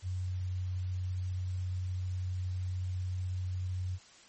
sine tone, 91.8 Hz, F#2, 13 cents flat, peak -32 dBFS, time 0.02-3.99 s, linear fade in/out 50 ms, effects white hiss -57 dBFS RMS until 4.28 s + MP3 32 kbps

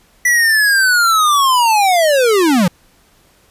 square linear sweep, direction down, 1975.5 to 163.7 Hz, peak -10 dBFS, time 0.25-2.68 s, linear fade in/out 5 ms, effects pink hiss -52 dBFS RMS until 3.5 s + resampled to 32000 Hz

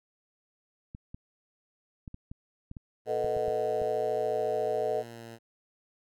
clicks, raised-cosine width 5 ms, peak -29 dBFS, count 11, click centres 0.949 / 1.145 / 2.078 / 2.144 / 2.315 / 2.714 / 2.768 / 3.245 / 3.367 / 3.482 / 3.817 s
10% pulse tone with vibrato, 116.54 Hz, A#2, in tune, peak -35 dBFS, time 3.05-5.39 s, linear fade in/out 50 ms, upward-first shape sine, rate 1.2 Hz, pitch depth 21 cents each way
sine chord, B dominant seventh, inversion third, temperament equal, 440 / 493.9 / 622.3 / 740 Hz, A4 / B4 / D#5 / F#5, 0 / 0 / 0 / 0 cents, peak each -31 / -34 / -31 / -35 dBFS, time 3.06-5.04 s, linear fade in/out 50 ms
effects none

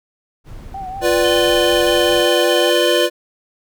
brown noise, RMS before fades -34 dBFS, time 0.44-2.27 s, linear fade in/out 50 ms
sine tone with vibrato, 762 Hz, G5, 49 cents flat, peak -25 dBFS, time 0.74-2.7 s, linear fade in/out 5 ms, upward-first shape triangle, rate 5.3 Hz, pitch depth 70 cents each way
square chord, B diminished, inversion second, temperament equal, 349.2 / 493.9 / 587.3 Hz, F4 / B4 / D5, 0 / 0 / 0 cents, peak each -18 dBFS, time 1.01-3.1 s, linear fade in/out 50 ms
sine tone bursts, 3088 Hz, G7, 27 cents flat, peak -20 dBFS, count 3, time 1.24-3.064 s, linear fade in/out 10 ms, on 580 ms, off 42 ms
effects none

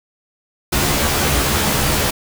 pink noise with comb filter, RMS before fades -17 dBFS, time 0.72-2.11 s, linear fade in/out 10 ms, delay 14 ms, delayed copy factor +1, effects none

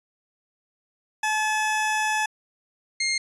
20% pulse tone pair in turn, 860 / 2125 Hz, A5 / C7, -40 / +26 cents, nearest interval octave + major third, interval 1566 cents, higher second, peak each -17 dBFS, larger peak neither, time 1.23-2.26 / 3-3.18 s, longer first, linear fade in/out 5 ms, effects resampled to 24000 Hz

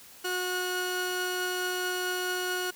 sawtooth tone pair together, 364.4 / 1453 Hz, F#4 / F#6, -26 / -32 cents, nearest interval 2 octaves, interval 2394 cents, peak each -28 dBFS, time 0.24-2.71 s, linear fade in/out 10 ms, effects white hiss -51 dBFS RMS until 2.75 s

